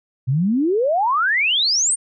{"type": "exponential sweep", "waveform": "sine", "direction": "up", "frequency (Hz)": [120.7, 9140], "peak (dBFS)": -15, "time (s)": [0.27, 1.96], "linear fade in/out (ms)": 20, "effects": []}